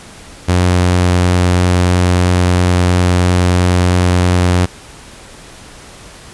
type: tone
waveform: sawtooth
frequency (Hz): 89.7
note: F2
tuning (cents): +47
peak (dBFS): -5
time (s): 0.48-4.66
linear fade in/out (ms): 10
effects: pink hiss -36 dBFS RMS until 6.33 s + resampled to 24000 Hz